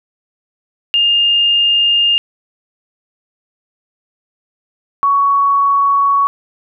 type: tone pair in turn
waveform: sine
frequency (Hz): 2819 / 1118.7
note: F7 / C#6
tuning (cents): +16 / +15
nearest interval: octave + major third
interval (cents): 1601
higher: first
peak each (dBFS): -9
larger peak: neither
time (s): 0.94-2.18 / 5.03-6.27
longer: neither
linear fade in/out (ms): 0
effects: none